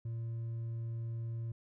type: tone with hard clipping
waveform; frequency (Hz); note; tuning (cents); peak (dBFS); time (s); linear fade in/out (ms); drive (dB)
sine; 115.1; A#2; -22; -37; 0.05-1.52; 5; 2
effects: none